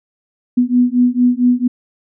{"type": "beating tone pair", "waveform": "sine", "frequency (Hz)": [244.4, 248.8], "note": ["B3", "B3"], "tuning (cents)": [-18, 13], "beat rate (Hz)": 4.4, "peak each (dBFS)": [-13, -13], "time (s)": [0.57, 1.68], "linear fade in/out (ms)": 10, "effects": []}